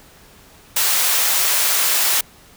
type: high-pass noise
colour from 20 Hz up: white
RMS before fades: -17 dBFS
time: 0.76-2.21 s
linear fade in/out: 5 ms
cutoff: 640 Hz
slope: 12 dB/octave
effects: pink hiss -47 dBFS RMS until 2.56 s